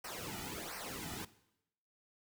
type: noise with flanger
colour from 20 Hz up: pink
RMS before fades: -44 dBFS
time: 0.04-1.25 s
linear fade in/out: 5 ms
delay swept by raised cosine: 0.28 to 1.88 ms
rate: 1.4 Hz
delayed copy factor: -0.85
effects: noise-tail reverb RT60 0.8 s tail -17 dB re dry